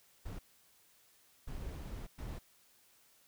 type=noise bursts at uneven times; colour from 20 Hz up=brown; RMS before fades=-43 dBFS; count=3; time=0.25-0.39 / 1.47-2.07 / 2.18-2.39 s; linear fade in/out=10 ms; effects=white hiss -67 dBFS RMS until 3.27 s